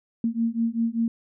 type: beating tone pair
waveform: sine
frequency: 227.3 / 232.4 Hz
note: A#3 / A#3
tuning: -43 / -5 cents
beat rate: 5.1 Hz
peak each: -25 dBFS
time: 0.24-1.08 s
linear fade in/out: 2 ms
effects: none